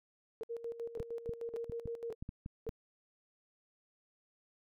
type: tone bursts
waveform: sine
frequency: 449.6 Hz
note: A4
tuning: 37 cents sharp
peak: -37 dBFS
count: 5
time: 0.41-2.69 s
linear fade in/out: 0 ms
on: 24 ms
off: 540 ms
type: tone with tremolo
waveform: sine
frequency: 465.5 Hz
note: A#4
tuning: 2 cents flat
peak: -37 dBFS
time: 0.49-2.15 s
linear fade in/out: 20 ms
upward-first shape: square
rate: 6.5 Hz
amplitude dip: 70%
type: clicks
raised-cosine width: 5 ms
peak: -30 dBFS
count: 8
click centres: 1.003 / 1.293 / 1.697 / 1.857 / 2.225 / 2.291 / 2.461 / 2.692 s
effects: none